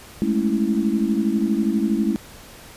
sine chord, A major seventh, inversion third, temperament equal, 207.7 / 220 / 277.2 / 329.6 Hz, G#3 / A3 / C#4 / E4, 0 / 0 / 0 / 0 cents, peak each -22 / -22 / -26 / -24 dBFS, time 0.22-2.16 s, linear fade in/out 0 ms, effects pink hiss -43 dBFS RMS until 2.76 s + resampled to 32000 Hz

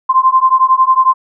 sine beating tone pair, 1039 / 1050 Hz, C6 / C6, -12 / +6 cents, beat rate 11 Hz, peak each -10 dBFS, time 0.09-1.14 s, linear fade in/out 10 ms, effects none

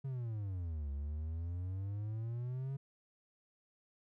triangle exponential two-way sweep, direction down then up, 138.59 to 69.3 to 138.59 Hz, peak -35 dBFS, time 0.04-2.77 s, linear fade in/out 10 ms, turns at 0.91 s, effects none

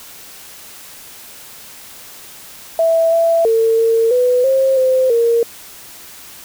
sine tone with pitch steps, 658 / 666 / 451 / 454.3 / 497.1 / 533 / 518 / 465.6 Hz, E5 / E5 / A4 / A#4 / B4 / C5 / C5 / A#4, -3 / +18 / +43 / -45 / +11 / +32 / -17 / -2 cents, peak -10 dBFS, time 2.79-5.43 s, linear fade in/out 2 ms, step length 330 ms, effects white hiss -37 dBFS RMS until 6.44 s

